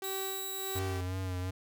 sawtooth tone with tremolo, 385.2 Hz, G4, 30 cents flat, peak -32 dBFS, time 0.02-1.01 s, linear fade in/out 2 ms, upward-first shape sine, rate 1.6 Hz, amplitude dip 60%
5% pulse tone, 3881 Hz, B7, 31 cents flat, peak -29 dBFS, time 0.04-0.79 s, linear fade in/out 0 ms
square tone with vibrato, 92.5 Hz, F#2, in tune, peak -34 dBFS, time 0.75-1.51 s, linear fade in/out 10 ms, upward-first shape sine, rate 2.8 Hz, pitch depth 38 cents each way
effects none

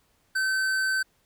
sine tone with tanh clipping, 1537 Hz, G6, 35 cents flat, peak -25 dBFS, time 0.35-1.03 s, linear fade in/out 10 ms, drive 15 dB, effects pink hiss -67 dBFS RMS until 1.25 s

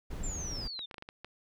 brown noise, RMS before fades -38 dBFS, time 0.1-0.68 s, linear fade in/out 10 ms
sine linear sweep, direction down, 7410 to 3520 Hz, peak -38 dBFS, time 0.23-0.86 s, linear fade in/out 10 ms
clicks, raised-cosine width 0.3 ms, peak -28 dBFS, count 7, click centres 0.792 / 0.912 / 0.943 / 0.982 / 1.024 / 1.089 / 1.246 s
effects none

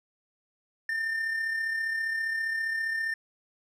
triangle tone with amplitude modulation, 1800 Hz, A6, 39 cents sharp, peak -24 dBFS, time 0.89-3.14 s, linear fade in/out 2 ms, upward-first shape sine, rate 35 Hz, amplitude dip 40%, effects none

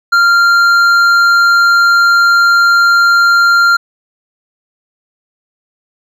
sine tone with hard clipping, 1390 Hz, F6, 9 cents flat, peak -7 dBFS, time 0.12-3.77 s, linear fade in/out 10 ms, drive 7 dB, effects none

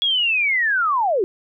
sine linear sweep, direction down, 3373 to 345.9 Hz, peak -16 dBFS, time 0.02-1.24 s, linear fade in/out 0 ms, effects none

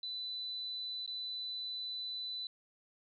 sine tone with dropouts, 3994 Hz, B7, 19 cents sharp, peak -38 dBFS, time 0.03-2.47 s, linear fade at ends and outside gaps 2 ms, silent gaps 1.063-1.076 s, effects none

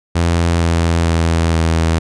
sawtooth tone with pitch steps, 84.7 / 83.73 / 82.77 / 81.81 Hz, E2 / E2 / E2 / E2, +48 / +28 / +8 / -13 cents, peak -8 dBFS, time 0.15-1.99 s, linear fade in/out 10 ms, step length 460 ms, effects resampled to 22050 Hz

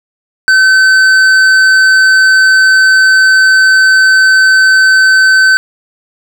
sine tone with hard clipping, 1531 Hz, G6, 41 cents flat, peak -5 dBFS, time 0.48-5.57 s, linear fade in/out 0 ms, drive 8 dB, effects none

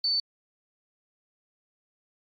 sine tone, 4515 Hz, C#8, 31 cents sharp, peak -23 dBFS, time 0.04-0.2 s, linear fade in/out 2 ms, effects AAC 64 kbps

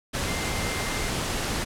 sine tone in noise, 2093 Hz, C7, in tune, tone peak -36 dBFS, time 0.26-1.1 s, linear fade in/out 20 ms, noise pink, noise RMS -28 dBFS, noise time 0.13-1.65 s, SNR -11 dB, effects low-pass 10000 Hz 12 dB/octave

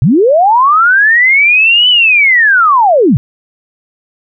sine linear two-way sweep, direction up then down, 103.4 to 3023 to 103.4 Hz, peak -4 dBFS, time 0.02-3.17 s, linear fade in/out 0 ms, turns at 1.89 s, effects none

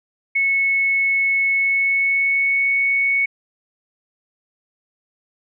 sine tone with pitch glide, 2200 to 2218 Hz, C#7 to C#7, -14 to 0 cents, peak -15 dBFS, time 0.35-3.26 s, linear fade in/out 10 ms, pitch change +14 cents, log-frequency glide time 1.53-2.71 s, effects none

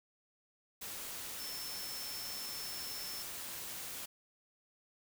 sine tone in noise, 5330 Hz, E8, 18 cents sharp, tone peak -44 dBFS, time 1.39-3.23 s, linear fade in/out 10 ms, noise white, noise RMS -44 dBFS, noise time 0.81-4.06 s, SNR -3 dB, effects none

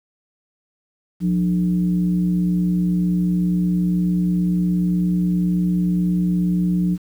sine tone with frequency modulation, 178.3 Hz, F3, 36 cents sharp, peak -15 dBFS, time 1.2-6.98 s, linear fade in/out 50 ms, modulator 122 Hz, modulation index 0.58, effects high-pass 100 Hz 12 dB/octave + 8-bit

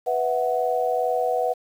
sine chord, B suspended fourth, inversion none, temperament just, 493.9 / 658.5 / 740.8 Hz, B4 / E5 / F#5, 0 / -2 / +2 cents, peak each -24 / -26 / -24 dBFS, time 0.06-1.54 s, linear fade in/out 20 ms, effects 8-bit

